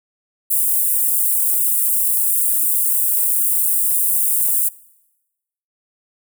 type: high-pass noise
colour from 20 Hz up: white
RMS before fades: -17 dBFS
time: 0.5-4.69 s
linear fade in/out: 10 ms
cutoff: 8500 Hz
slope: 48 dB/octave
effects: noise-tail reverb RT60 1.0 s tail -22 dB re dry